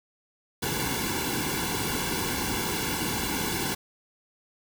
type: noise with comb filter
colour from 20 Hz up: pink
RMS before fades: -29 dBFS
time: 0.62-3.75 s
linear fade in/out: 10 ms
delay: 1.6 ms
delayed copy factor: -1
effects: none